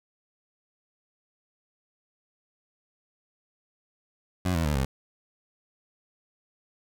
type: tone with pitch steps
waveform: 20% pulse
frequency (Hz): 91 / 82.01 / 73.91 / 66.62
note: F#2 / E2 / D2 / C2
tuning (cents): -28 / -8 / +12 / +32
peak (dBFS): -19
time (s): 4.45-4.85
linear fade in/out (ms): 5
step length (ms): 100
effects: none